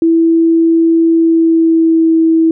sine tone with pitch glide, 329.6 to 324.9 Hz, E4 to E4, 0 to -25 cents, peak -6 dBFS, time 0.02-2.51 s, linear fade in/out 2 ms, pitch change -25 cents, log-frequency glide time 1.11-2.15 s, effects none

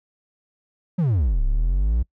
triangle exponential two-way sweep, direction down then up, 190 to 32.7 to 61.7 Hz, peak -15 dBFS, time 0.98-2.03 s, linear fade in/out 10 ms, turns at 1.43 s, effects noise-tail reverb RT60 0.1 s tail -24 dB re dry

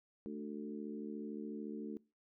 harmonic tone with a mistuned harmonic, 73.8 Hz, D2, 9 cents sharp, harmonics 3 / 4 / 5 / 6, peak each -44 / -46 / -48 / -50 dBFS, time 0.26-1.97 s, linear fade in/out 0 ms, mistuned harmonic 3, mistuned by -28 cents, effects noise-tail reverb RT60 0.3 s tail -23 dB re dry

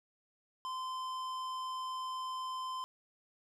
triangle tone with tanh clipping, 1032 Hz, C6, 24 cents flat, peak -39 dBFS, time 0.65-2.84 s, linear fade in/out 0 ms, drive 18 dB, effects none

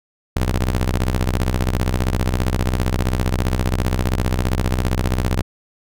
sawtooth ring-modulated tone, 62.9 Hz, B1, 32 cents sharp, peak -10 dBFS, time 0.36-5.42 s, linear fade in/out 5 ms, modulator 23.9 Hz, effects none

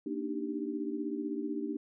sine chord, Eb major seventh, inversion second, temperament equal with one note detuned, 233.1 / 293.7 / 309.5 / 392 Hz, Bb3 / D4 / Eb4 / G4, 0 / 0 / -9 / 0 cents, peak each -40 / -36 / -39 / -40 dBFS, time 0.06-1.77 s, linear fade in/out 5 ms, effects none

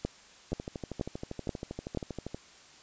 two click trains, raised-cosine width 2 ms, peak -17 / -23 dBFS, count 5 / 24, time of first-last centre 0.05-1.973 / 0.52-2.345 s, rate 2.08 / 12.6 Hz, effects white hiss -55 dBFS RMS until 2.82 s + resampled to 16000 Hz

